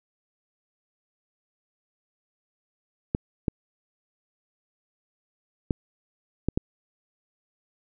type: clicks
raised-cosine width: 3 ms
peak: -10 dBFS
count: 5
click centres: 3.149 / 3.482 / 5.708 / 6.486 / 6.575 s
effects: none